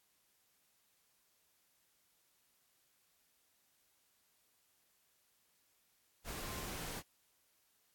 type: tone in noise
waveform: sine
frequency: 1049 Hz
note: C6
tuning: 4 cents sharp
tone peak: -52 dBFS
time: 6.4-6.7 s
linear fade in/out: 50 ms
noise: pink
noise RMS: -44 dBFS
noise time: 6.24-7.03 s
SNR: -11 dB
effects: white hiss -75 dBFS RMS until 7.94 s + AAC 64 kbps